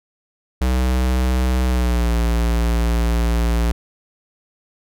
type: tone with pitch glide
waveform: square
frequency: 63.2 to 57.95 Hz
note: B1 to A#1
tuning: +41 to -10 cents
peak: -16 dBFS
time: 0.61-3.72 s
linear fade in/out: 5 ms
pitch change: -151 cents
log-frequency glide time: 1.66-2.14 s
effects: none